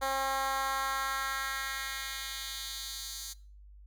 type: tone with high-pass filter sweep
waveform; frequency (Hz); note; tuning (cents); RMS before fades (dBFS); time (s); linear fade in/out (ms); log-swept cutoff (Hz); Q
10% pulse; 269.1; C4; +49; -35; 0.01-3.34; 20; 610 to 5400; 1.5
effects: noise-tail reverb RT60 0.4 s tail -21 dB re dry + added 50 Hz sine -50 dBFS peak until 3.86 s